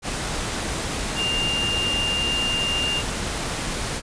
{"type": "tone in noise", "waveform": "sine", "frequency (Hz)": 2802, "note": "F7", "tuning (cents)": 5, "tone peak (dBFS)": -22, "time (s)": [1.15, 3.03], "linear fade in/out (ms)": 50, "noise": "pink", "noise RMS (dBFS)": -27, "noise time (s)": [0.02, 4.02], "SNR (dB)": 2, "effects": ["resampled to 22050 Hz"]}